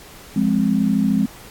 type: chord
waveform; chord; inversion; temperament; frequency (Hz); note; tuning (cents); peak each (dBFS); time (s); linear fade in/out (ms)
sine; F minor; none; equal; 174.61 / 207.7 / 261.6; F3 / Ab3 / C4; 0 / 0 / 0; -22 / -17 / -20; 0.36-1.26; 5
effects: pink hiss -42 dBFS RMS until 1.5 s + AAC 64 kbps